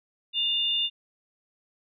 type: tone pair together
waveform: sine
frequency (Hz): 2829 / 3564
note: F7 / A7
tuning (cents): +22 / +22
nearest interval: major third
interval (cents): 400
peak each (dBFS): -26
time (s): 0.33-0.9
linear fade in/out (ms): 50
effects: none